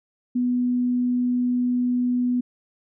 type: tone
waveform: sine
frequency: 246.9 Hz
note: B3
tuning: in tune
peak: -19 dBFS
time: 0.35-2.41 s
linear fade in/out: 10 ms
effects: none